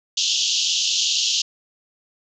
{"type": "band-pass noise", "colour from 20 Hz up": "pink", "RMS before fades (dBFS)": -21, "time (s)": [0.17, 1.42], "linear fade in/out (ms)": 5, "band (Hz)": [2800, 6900], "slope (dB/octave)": 96, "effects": []}